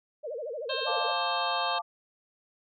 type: tone with vibrato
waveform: sine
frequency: 531 Hz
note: C5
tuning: 25 cents sharp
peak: -33 dBFS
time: 0.23-1.13 s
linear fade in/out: 20 ms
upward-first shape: sine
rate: 13 Hz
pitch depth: 280 cents each way
type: harmonic tone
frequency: 530 Hz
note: C5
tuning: 22 cents sharp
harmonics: 1 / 2 / 3 / 5 / 6 / 7 / 8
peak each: -38 / -38 / -38 / -38 / -38 / -38 / -38 dBFS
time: 0.69-1.79 s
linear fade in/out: 10 ms
type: chord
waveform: sine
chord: D minor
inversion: first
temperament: equal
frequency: 698.5 / 880 / 1174.7 Hz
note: F5 / A5 / D6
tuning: 0 / 0 / 0 cents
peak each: -33 dBFS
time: 0.86-1.82 s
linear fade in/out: 20 ms
effects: none